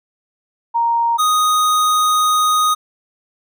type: tone pair in turn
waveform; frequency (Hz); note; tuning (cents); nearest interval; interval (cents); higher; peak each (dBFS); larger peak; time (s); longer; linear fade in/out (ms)
sine / square; 932.3 / 1244.5; A#5 / D#6; 0 / 0; perfect fourth; 500; second; -13; neither; 0.74-1.18 / 1.18-2.75; second; 20
effects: none